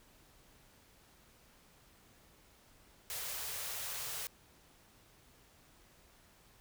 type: band-stop noise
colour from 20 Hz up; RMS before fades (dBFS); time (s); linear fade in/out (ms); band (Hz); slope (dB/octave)
white; -41; 3.1-4.27; 0; 150 to 400; 48
effects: pink hiss -64 dBFS RMS until 6.6 s